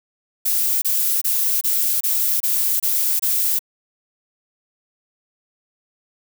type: noise bursts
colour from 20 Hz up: violet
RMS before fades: -19 dBFS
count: 8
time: 0.45-3.592 s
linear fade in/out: 10 ms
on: 370 ms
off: 26 ms
effects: none